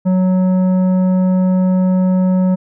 triangle tone with tanh clipping, 185 Hz, F#3, in tune, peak -12 dBFS, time 0.05-2.56 s, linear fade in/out 20 ms, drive 14 dB, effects none

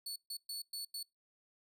sawtooth tone bursts at uneven times, 4435 Hz, C#8, in tune, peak -37 dBFS, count 5, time 0.06-0.16 / 0.3-0.37 / 0.49-0.62 / 0.73-0.85 / 0.94-1.03 s, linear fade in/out 5 ms, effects noise-tail reverb RT60 0.2 s tail -25 dB re dry

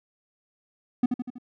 triangle tone with echo, 246.9 Hz, B3, in tune, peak -15 dBFS, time 1.03-1.06 s, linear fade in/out 5 ms, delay 81 ms, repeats 4, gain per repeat -5 dB, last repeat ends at 1.384 s, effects none

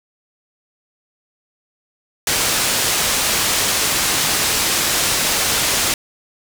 white low-pass noise, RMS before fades -18 dBFS, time 2.27-5.94 s, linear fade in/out 2 ms, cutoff 9000 Hz, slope 12 dB/octave, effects none

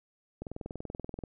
click train, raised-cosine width 2 ms, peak -25 dBFS, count 18, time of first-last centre 0.42-1.237 s, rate 20.8 Hz, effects none

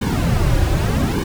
brown noise with flanger, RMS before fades -17 dBFS, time 0.01-1.24 s, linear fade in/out 10 ms, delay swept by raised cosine 1.5 to 4.6 ms, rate 0.83 Hz, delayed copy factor -0.9, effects none

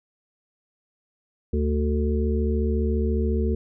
harmonic tone, 74.4 Hz, D2, 23 cents sharp, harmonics 1 / 3 / 5 / 6, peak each -22 / -27 / -29 / -30 dBFS, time 1.53-3.55 s, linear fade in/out 5 ms, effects none

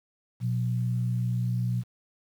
sine tone pair together, 121.1 / 181.44 Hz, B2 / F#3, -34 / -34 cents, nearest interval perfect fifth, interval 700 cents, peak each -25 / -33 dBFS, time 0.4-1.84 s, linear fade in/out 50 ms, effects 9-bit

